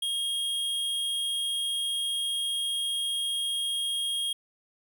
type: tone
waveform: square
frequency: 3255 Hz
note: G#7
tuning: 36 cents flat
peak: -28 dBFS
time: 0.02-4.33 s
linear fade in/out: 5 ms
effects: none